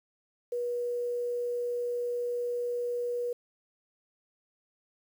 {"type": "tone with quantisation", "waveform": "sine", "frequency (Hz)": 483.7, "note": "B4", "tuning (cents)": -36, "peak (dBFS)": -29, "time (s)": [0.52, 3.33], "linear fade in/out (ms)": 5, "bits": 9, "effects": []}